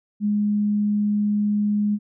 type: tone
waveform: sine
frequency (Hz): 207.7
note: G#3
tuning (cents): 0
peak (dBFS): -18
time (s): 0.2-1.99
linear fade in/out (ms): 50
effects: none